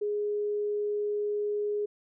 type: tone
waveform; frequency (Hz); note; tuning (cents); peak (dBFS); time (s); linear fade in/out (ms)
sine; 415.3; G#4; 0; -27; 0.01-1.86; 10
effects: none